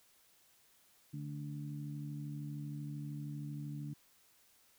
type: harmonic tone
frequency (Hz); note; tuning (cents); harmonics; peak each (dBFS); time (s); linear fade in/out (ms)
72.9; D2; -12; 2 / 3 / 4; -41 / -50 / -48; 1.13-3.94; 10
effects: white hiss -68 dBFS RMS until 4.78 s